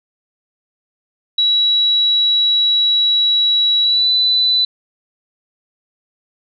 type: tone with pitch glide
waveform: sine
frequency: 3900 to 3991 Hz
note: B7 to B7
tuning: -23 to +17 cents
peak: -11 dBFS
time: 1.38-4.65 s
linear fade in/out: 5 ms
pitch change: +40 cents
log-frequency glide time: 3.82-4.1 s
effects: none